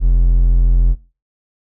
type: tone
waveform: triangle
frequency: 43.06 Hz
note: F1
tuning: 24 cents flat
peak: -6 dBFS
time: 0-0.96 s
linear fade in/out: 50 ms
effects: noise-tail reverb RT60 0.3 s tail -18 dB re dry